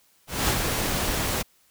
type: noise with ADSR envelope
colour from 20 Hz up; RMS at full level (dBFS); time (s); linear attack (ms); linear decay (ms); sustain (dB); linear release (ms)
pink; -22; 0.27-1.43; 210; 75; -4; 19
effects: white hiss -62 dBFS RMS until 1.7 s